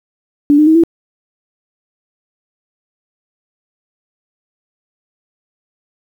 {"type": "tone with pitch steps", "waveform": "sine", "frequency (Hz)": [290, 303.5, 317.7, 332.5], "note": ["D4", "D#4", "D#4", "E4"], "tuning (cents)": [-22, -43, 36, 15], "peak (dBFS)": -5, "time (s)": [0.5, 0.836], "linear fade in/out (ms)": 0, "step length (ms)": 84, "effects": ["7-bit"]}